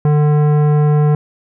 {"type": "tone with tanh clipping", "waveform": "sine", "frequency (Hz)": 149.1, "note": "D3", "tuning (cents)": 27, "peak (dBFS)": -11, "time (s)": [0.05, 1.15], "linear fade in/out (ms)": 2, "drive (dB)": 15, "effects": []}